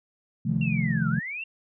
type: chord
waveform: sine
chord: F dominant seventh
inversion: second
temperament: just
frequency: 130.96 / 157.15 / 174.61 / 218.3 Hz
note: C3 / Eb3 / F3 / A3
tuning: +2 / +18 / 0 / -13 cents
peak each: -28 dBFS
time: 0.45-1.2 s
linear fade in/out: 10 ms
type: low-pass noise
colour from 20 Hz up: white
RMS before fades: -46 dBFS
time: 0.49-1.19 s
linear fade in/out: 2 ms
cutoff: 210 Hz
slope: 12 dB/octave
type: linear two-way sweep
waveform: sine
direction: down then up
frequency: 2774 to 1318.5 to 2774 Hz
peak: -31 dBFS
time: 0.61-1.44 s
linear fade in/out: 5 ms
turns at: 1.09 s
effects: none